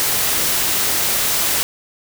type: noise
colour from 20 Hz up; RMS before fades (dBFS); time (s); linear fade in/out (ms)
white; -18; 0-1.63; 0
effects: none